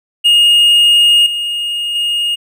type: tone with level steps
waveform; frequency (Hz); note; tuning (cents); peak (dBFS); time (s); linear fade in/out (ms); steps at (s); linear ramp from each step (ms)
triangle; 2852; F7; +36; -4 / -14 / -11; 0.24-2.36; 20; 1.26 / 1.95; 5
effects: none